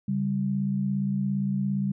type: tone pair together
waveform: sine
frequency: 139.5 / 196.88 Hz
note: C#3 / G3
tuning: +11 / +8 cents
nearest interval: tritone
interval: 597 cents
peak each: -29 / -25 dBFS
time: 0.08-1.92 s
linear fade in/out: 5 ms
effects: none

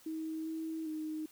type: tone with pitch steps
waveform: sine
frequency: 317.9 / 320.9 / 310.9 Hz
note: D#4 / E4 / D#4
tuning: +37 / -46 / -1 cents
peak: -36 dBFS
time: 0.06-1.26 s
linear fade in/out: 5 ms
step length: 400 ms
effects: white hiss -61 dBFS RMS until 1.31 s

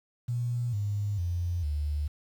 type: tone with pitch steps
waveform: sine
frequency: 120.5 / 102.51 / 87.2 / 74.18 Hz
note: B2 / G#2 / F2 / D2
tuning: -42 / -22 / -2 / +18 cents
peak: -27 dBFS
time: 0.28-2.08 s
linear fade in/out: 10 ms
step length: 450 ms
effects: 9-bit

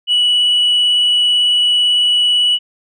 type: tone with vibrato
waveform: sine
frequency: 2945 Hz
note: F#7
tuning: 9 cents flat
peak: -8 dBFS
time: 0.07-2.59 s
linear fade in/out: 50 ms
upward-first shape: sine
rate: 18 Hz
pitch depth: 9 cents each way
effects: tanh soft clip ceiling -8 dBFS

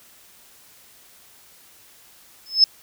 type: tone with exponential growth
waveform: sine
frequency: 5220 Hz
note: E8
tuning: 18 cents flat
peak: -6 dBFS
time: 2.46-2.64 s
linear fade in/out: 2 ms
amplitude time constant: 38 ms
effects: white hiss -51 dBFS RMS until 2.82 s

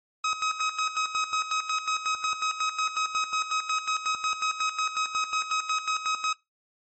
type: tone with tremolo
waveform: sawtooth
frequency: 1270 Hz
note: D#6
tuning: 35 cents sharp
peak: -20 dBFS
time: 0.24-6.33 s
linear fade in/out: 5 ms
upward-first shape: square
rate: 5.5 Hz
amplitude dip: 70%
effects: noise-tail reverb RT60 0.2 s tail -22 dB re dry + MP3 32 kbps

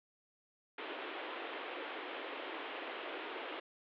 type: band-pass noise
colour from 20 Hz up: pink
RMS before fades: -44 dBFS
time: 0.78-3.6 s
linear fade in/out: 5 ms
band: 300 to 3400 Hz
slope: 48 dB/octave
effects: none

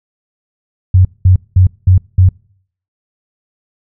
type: tone bursts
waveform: sine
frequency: 92.5 Hz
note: F#2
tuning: in tune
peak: -3 dBFS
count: 5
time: 0.94-2.29 s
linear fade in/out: 5 ms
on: 110 ms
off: 200 ms
effects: noise-tail reverb RT60 0.6 s tail -25 dB re dry

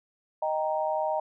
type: chord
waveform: sine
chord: Eb major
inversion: none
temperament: equal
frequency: 622.3 / 784 / 932.3 Hz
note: Eb5 / G5 / Bb5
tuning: 0 / 0 / 0 cents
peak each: -28 / -31 / -31 dBFS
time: 0.42-1.2 s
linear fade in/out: 5 ms
effects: none

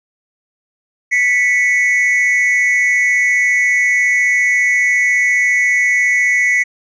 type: tone pair together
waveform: triangle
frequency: 1975.5 / 2210 Hz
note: B6 / C#7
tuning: 0 / -6 cents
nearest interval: major second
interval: 194 cents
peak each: -11 / -13 dBFS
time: 1.11-6.64 s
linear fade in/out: 20 ms
effects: resampled to 22050 Hz

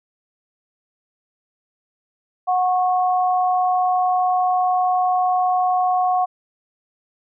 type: tone pair together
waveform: sine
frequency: 732.2 / 1097 Hz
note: F#5 / C#6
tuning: -18 / -18 cents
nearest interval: perfect fifth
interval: 700 cents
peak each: -16 / -24 dBFS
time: 2.47-6.26 s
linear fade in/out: 20 ms
effects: none

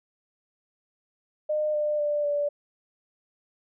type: tone with pitch steps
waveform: sine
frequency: 608 / 598.9 / 590 / 581.2 Hz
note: D#5 / D5 / D5 / D5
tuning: -40 / +34 / +8 / -18 cents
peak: -23 dBFS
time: 1.49-2.49 s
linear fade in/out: 10 ms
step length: 250 ms
effects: none

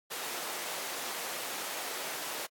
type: high-pass noise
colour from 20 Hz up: pink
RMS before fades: -38 dBFS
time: 0.1-2.47 s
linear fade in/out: 20 ms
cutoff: 510 Hz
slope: 12 dB/octave
effects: AAC 64 kbps

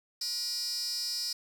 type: tone with high-pass filter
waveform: 15% pulse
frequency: 480 Hz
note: B4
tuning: 49 cents flat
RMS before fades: -34 dBFS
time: 0.21-1.33 s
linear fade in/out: 5 ms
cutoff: 5100 Hz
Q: 5.8
effects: 11-bit

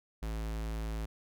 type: tone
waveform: square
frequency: 54.6 Hz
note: A1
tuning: 13 cents flat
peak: -35 dBFS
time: 0.22-1.06 s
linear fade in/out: 10 ms
effects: none

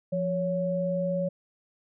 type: tone pair together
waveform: sine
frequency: 174.61 / 558 Hz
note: F3 / C#5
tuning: 0 / +11 cents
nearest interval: octave + minor sixth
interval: 2011 cents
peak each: -29 / -27 dBFS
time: 0.12-1.29 s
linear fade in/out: 10 ms
effects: none

